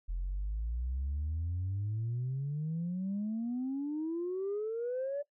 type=exponential sweep; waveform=sine; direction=up; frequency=41.7 to 583 Hz; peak=-31 dBFS; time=0.08-5.23 s; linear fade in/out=20 ms; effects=noise-tail reverb RT60 0.1 s tail -18 dB re dry + tanh soft clip ceiling -29 dBFS